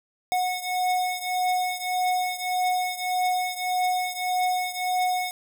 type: beating tone pair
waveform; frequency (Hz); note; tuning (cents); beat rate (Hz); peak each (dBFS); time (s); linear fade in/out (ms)
square; 731 / 732.7; F#5 / F#5; -21 / -17; 1.7; -26 / -29; 0.32-5.31; 0
effects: none